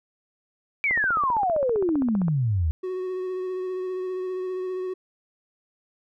sine exponential sweep, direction down, 2349 to 73.7 Hz, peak -20 dBFS, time 0.84-2.71 s, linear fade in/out 0 ms
click train, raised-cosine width 1 ms, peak -20 dBFS, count 22, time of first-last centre 0.91-2.283 s, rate 15.3 Hz
triangle tone with vibrato, 370 Hz, F#4, in tune, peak -25 dBFS, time 2.83-4.94 s, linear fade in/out 10 ms, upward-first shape triangle, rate 15 Hz, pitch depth 23 cents each way
effects none

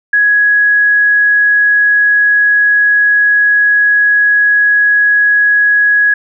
sine tone, 1670 Hz, G#6, 9 cents sharp, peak -6 dBFS, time 0.13-6.14 s, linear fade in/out 5 ms, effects none

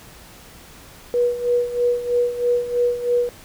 sine tone with tremolo, 484.7 Hz, B4, 32 cents flat, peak -14 dBFS, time 1.14-3.29 s, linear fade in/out 0 ms, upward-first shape sine, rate 3.1 Hz, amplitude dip 75%, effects pink hiss -44 dBFS RMS until 3.44 s

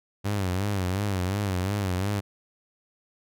sawtooth tone with vibrato, 96.6 Hz, G2, 25 cents flat, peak -21 dBFS, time 0.24-2.21 s, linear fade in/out 20 ms, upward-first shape sine, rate 2.8 Hz, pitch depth 120 cents each way, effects none

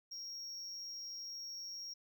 triangle tone with amplitude modulation, 5588 Hz, F8, in tune, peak -40 dBFS, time 0.11-1.94 s, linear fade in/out 10 ms, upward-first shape sine, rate 187 Hz, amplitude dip 50%, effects none

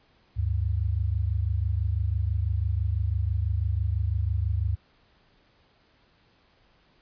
sine tone pair together, 73.42 / 99.46 Hz, D2 / G2, 0 / +26 cents, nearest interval perfect fourth, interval 526 cents, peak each -26 dBFS, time 0.36-4.76 s, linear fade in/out 20 ms, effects pink hiss -63 dBFS RMS until 7.01 s + resampled to 11025 Hz

